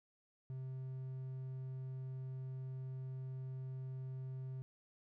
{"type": "tone", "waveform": "triangle", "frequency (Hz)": 130.81, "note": "C3", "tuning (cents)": 0, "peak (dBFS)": -40, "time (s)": [0.5, 4.62], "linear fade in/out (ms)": 0, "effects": []}